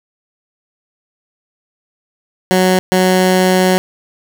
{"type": "tone bursts at uneven times", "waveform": "15% pulse", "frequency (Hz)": 185, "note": "F#3", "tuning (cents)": 0, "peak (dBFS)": -3, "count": 2, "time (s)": [[2.51, 2.79], [2.92, 3.78]], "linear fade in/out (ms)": 0, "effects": []}